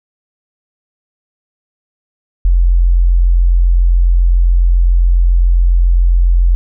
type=tone; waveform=sine; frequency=43.65 Hz; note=F1; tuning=in tune; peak=-6 dBFS; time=2.45-6.55 s; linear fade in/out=0 ms; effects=none